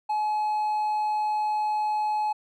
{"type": "tone with hard clipping", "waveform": "triangle", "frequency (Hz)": 850, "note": "G#5", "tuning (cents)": 40, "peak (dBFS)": -24, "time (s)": [0.09, 2.33], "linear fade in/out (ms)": 10, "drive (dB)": 5, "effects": []}